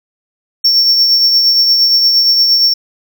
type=tone with tremolo; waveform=triangle; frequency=5460 Hz; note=F8; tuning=40 cents flat; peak=-4 dBFS; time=0.64-2.74 s; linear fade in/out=10 ms; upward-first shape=triangle; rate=8.6 Hz; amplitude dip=40%; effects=none